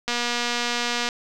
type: click train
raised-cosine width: 0.2 ms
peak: -8 dBFS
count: 243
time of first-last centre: 0.08-1.088 s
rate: 240 Hz
effects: none